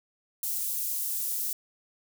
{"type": "high-pass noise", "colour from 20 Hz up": "white", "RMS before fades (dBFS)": -31, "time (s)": [0.43, 1.53], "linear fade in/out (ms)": 2, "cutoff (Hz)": 8800, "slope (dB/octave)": 12, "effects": []}